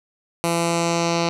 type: tone with low-pass filter sweep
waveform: 10% pulse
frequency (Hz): 169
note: E3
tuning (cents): +43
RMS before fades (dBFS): -21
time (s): 0.44-1.29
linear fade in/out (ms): 0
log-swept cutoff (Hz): 11000 to 4900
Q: 2
effects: none